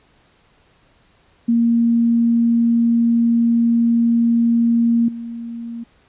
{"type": "tone with level steps", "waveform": "sine", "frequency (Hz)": 233.1, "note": "A#3", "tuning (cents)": 0, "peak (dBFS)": [-12, -26], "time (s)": [1.48, 5.84], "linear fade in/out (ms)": 10, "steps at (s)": 5.08, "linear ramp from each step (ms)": 5, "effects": ["pink hiss -56 dBFS RMS until 6.08 s", "resampled to 8000 Hz"]}